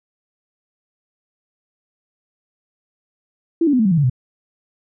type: tone with pitch steps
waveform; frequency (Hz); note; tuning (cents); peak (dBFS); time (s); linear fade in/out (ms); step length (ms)
sine; 332.5 / 289.5 / 252 / 219.4 / 190.97 / 166.25 / 144.73 / 125.99; E4 / D4 / B3 / A3 / G3 / E3 / D3 / B2; +15 / -25 / +35 / -5 / -45 / +15 / -25 / +35; -12; 3.61-4.098; 5; 61
effects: none